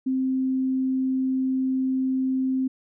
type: tone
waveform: sine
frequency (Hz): 261.6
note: C4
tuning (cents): 0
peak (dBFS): -21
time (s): 0.06-2.68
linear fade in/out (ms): 10
effects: none